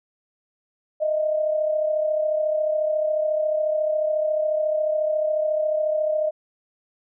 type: tone pair together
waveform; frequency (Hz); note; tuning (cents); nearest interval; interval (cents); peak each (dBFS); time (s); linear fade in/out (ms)
sine; 615.9 / 650; D#5 / E5; -18 / -24; minor second; 94; -20 / -29; 1-6.31; 20
effects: none